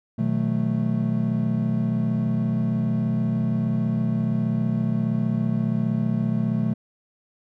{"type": "chord", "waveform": "triangle", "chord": "B dominant seventh", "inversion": "none", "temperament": "equal with one note detuned", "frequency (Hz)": [123.47, 158.65, 185, 220], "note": ["B2", "D#3", "F#3", "A3"], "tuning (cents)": [0, 34, 0, 0], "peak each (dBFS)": [-24, -26, -26, -22], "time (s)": [0.18, 6.74], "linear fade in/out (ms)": 10, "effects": []}